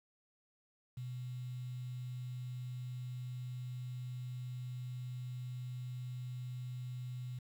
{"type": "tone with quantisation", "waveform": "sine", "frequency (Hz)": 125.1, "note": "B2", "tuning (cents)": 23, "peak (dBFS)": -40, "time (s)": [0.97, 7.39], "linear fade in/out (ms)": 5, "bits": 10, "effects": []}